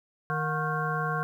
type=harmonic tone with a mistuned harmonic; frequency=155.56 Hz; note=D#3; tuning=in tune; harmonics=1 / 3 / 5 / 7 / 9 / 10; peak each=-31 / -36 / -35 / -32 / -35 / -35 dBFS; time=0.3-1.23 s; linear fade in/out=0 ms; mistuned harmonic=5; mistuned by=-120 cents; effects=10-bit